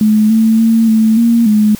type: tone with pitch steps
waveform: sine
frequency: 214.4 / 222.5 / 226.2 / 220.5 / 232.7 / 212.1 Hz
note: A3 / A3 / A3 / A3 / A#3 / G#3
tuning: -45 / +20 / +48 / +4 / -3 / +37 cents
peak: -6 dBFS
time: 0.01-1.75 s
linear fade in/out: 2 ms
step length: 290 ms
effects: white hiss -34 dBFS RMS until 1.79 s